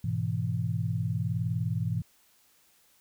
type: chord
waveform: sine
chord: E major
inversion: first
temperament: equal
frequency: 103.83 / 123.47 / 164.81 Hz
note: G#2 / B2 / E3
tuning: 0 / 0 / 0 cents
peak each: -31 / -31 / -32 dBFS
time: 0.04-2.02 s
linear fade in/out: 5 ms
effects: white hiss -64 dBFS RMS until 3 s